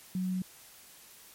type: tone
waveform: sine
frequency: 184.9 Hz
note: F#3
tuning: 1 cent flat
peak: -29 dBFS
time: 0.15-0.42 s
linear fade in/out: 2 ms
effects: white hiss -54 dBFS RMS until 1.34 s + MP3 64 kbps